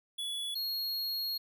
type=tone pair in turn; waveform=square; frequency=3409 / 4295 Hz; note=G#7 / C8; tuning=+45 / +44 cents; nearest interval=major third; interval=399 cents; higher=second; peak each=-35 / -33 dBFS; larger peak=second; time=0.18-0.55 / 0.55-1.38 s; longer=second; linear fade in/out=10 ms; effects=none